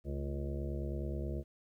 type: harmonic tone with a mistuned harmonic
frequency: 69.3 Hz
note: C#2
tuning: in tune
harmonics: 1 / 2 / 3 / 5 / 6 / 7 / 8 / 9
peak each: -37 / -42 / -45 / -44 / -53 / -49 / -52 / -50 dBFS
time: 0.04-1.44 s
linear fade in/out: 50 ms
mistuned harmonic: 3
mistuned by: +110 cents
effects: 12-bit